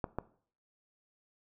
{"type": "clicks", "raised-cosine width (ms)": 1, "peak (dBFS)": -19, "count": 2, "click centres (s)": [0.042, 0.186], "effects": ["noise-tail reverb RT60 0.5 s tail -18 dB re dry"]}